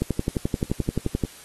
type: two click trains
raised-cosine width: 3 ms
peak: -9 / -23 dBFS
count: 15 / 4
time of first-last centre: 0.02-1.237 / 0.7-1.249 s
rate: 11.5 / 5.46 Hz
effects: white hiss -46 dBFS RMS until 1.44 s + AAC 32 kbps